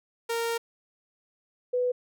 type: tone pair in turn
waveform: sawtooth / sine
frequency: 463 / 496 Hz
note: A#4 / B4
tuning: -12 / +7 cents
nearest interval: minor second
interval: 119 cents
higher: second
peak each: -23 dBFS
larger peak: neither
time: 0.29-0.58 / 1.73-1.92 s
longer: first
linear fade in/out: 10 ms
effects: none